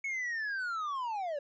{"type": "linear sweep", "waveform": "triangle", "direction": "down", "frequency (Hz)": [2217, 550], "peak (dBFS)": -31, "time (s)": [0.04, 1.39], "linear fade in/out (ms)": 5, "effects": ["resampled to 16000 Hz"]}